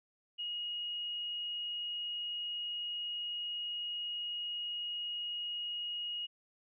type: tone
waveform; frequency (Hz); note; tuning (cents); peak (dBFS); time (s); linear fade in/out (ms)
sine; 2882; F#7; -46; -36; 0.38-6.27; 20
effects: none